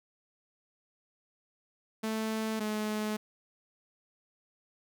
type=tone pair in turn; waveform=sawtooth; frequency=219.9 / 213.4 Hz; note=A3 / G#3; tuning=-1 / +47 cents; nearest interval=minor second; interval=52 cents; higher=first; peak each=-27 dBFS; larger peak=neither; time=2.03-2.6 / 2.6-3.17 s; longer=neither; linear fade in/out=10 ms; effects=none